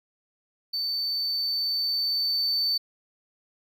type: tone with level ramp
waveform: triangle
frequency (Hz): 4539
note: C#8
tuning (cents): +40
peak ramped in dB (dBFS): -25 to -21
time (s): 0.73-2.78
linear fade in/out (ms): 10
effects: none